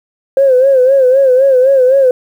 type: tone with vibrato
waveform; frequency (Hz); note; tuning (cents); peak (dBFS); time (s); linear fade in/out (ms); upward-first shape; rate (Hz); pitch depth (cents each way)
sine; 526; C5; +9; -4; 0.37-2.11; 2; sine; 3.9; 87
effects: tanh soft clip ceiling 0 dBFS + 7-bit